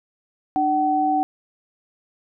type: tone pair together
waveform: sine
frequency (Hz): 299.4 / 758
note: D4 / F#5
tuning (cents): +33 / +42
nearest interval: octave + major third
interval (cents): 1609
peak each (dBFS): -23 / -18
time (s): 0.56-1.23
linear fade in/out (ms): 0
effects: none